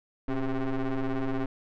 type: ring-modulated tone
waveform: 35% pulse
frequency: 130.81 Hz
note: C3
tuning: in tune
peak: -22 dBFS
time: 0.28-1.46 s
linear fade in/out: 5 ms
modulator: 139 Hz
effects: low-pass 2000 Hz 12 dB/octave